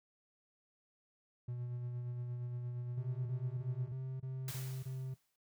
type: tone with tremolo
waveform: triangle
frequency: 122.2 Hz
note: B2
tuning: 18 cents flat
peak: -36 dBFS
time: 1.48-3.92 s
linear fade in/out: 5 ms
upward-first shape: sine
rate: 8.6 Hz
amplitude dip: 30%
type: tone bursts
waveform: triangle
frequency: 130.81 Hz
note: C3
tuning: in tune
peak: -37 dBFS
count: 7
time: 2.97-5.144 s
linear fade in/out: 10 ms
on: 290 ms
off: 24 ms
type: noise with exponential decay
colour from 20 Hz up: white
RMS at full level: -44 dBFS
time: 4.48-5.36 s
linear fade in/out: 2 ms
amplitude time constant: 190 ms
effects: noise-tail reverb RT60 0.1 s tail -18 dB re dry